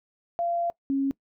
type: tone pair in turn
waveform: sine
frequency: 687 / 273.5 Hz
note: F5 / C#4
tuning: -29 / -23 cents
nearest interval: octave + major third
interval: 1594 cents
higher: first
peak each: -24 / -22 dBFS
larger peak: second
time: 0.39-0.7 / 0.9-1.11 s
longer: first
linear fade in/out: 0 ms
effects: noise-tail reverb RT60 0.1 s tail -22 dB re dry